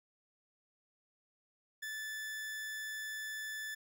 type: tone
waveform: 40% pulse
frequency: 1746 Hz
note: A6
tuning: 14 cents flat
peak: -39 dBFS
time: 1.82-3.75 s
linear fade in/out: 10 ms
effects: none